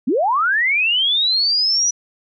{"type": "linear sweep", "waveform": "sine", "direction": "up", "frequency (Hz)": [207.7, 5920], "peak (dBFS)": -14, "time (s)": [0.07, 1.91], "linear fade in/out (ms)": 10, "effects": []}